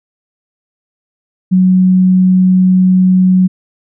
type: tone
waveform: sine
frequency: 185 Hz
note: F#3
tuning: in tune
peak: -5 dBFS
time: 1.51-3.48 s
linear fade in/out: 20 ms
effects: none